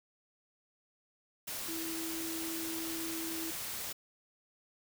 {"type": "tone in noise", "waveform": "sine", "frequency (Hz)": 327.1, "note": "E4", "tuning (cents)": -13, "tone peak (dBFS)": -39, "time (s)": [1.68, 3.51], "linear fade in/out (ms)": 10, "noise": "white", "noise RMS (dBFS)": -40, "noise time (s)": [1.47, 3.93], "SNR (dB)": -2, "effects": []}